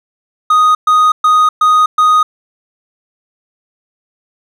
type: tone bursts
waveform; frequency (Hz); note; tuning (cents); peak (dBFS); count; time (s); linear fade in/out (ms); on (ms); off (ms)
triangle; 1244.5; D#6; 0; -4; 5; 0.5-2.23; 5; 250; 120
effects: none